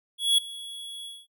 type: tone with ADSR envelope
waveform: square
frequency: 3359 Hz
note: G#7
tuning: 19 cents sharp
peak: -17 dBFS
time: 0.18-1.27 s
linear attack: 200 ms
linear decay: 6 ms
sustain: -20 dB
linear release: 210 ms
effects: noise-tail reverb RT60 0.1 s tail -25 dB re dry